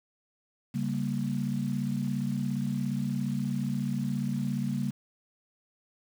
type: chord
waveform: sine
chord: G diminished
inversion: second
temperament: equal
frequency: 138.59 / 196 / 233.1 Hz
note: Db3 / G3 / Bb3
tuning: 0 / 0 / 0 cents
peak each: -32 dBFS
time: 0.74-4.91 s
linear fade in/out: 10 ms
effects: 8-bit